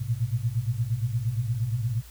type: tone cluster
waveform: sine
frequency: 108.6 / 117.3 / 125.8 Hz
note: A2 / A#2 / B2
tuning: -22 / +11 / +32 cents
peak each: -29 dBFS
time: 0-2.02 s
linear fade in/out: 20 ms
effects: added 60 Hz sine -45 dBFS peak until 2.1 s + white hiss -52 dBFS RMS until 2.1 s